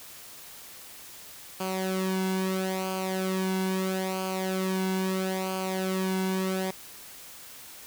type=tone with flanger; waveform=sawtooth; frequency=188.4 Hz; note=F#3; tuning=32 cents sharp; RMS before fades=-29 dBFS; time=1.6-6.71 s; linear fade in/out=5 ms; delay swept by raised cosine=0.53 to 1.63 ms; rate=0.76 Hz; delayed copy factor=-0.7; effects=white hiss -46 dBFS RMS until 7.86 s